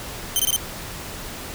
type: tone bursts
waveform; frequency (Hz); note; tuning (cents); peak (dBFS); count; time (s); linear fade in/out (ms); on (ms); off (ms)
10% pulse; 3100; G7; -20; -9; 4; 0.36-0.562; 0; 34; 22
effects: pink hiss -34 dBFS RMS until 1.54 s